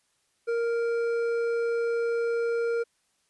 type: tone with hard clipping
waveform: triangle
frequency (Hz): 466.2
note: A#4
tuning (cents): 0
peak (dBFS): -26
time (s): 0.47-2.84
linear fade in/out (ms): 20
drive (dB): 11
effects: white hiss -71 dBFS RMS until 3.29 s + resampled to 24000 Hz